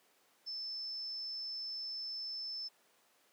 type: tone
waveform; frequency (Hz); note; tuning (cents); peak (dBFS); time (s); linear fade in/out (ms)
sine; 5274; E8; 0; -39; 0.46-2.69; 20
effects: pink hiss -69 dBFS RMS until 3.32 s + high-pass 400 Hz 12 dB/octave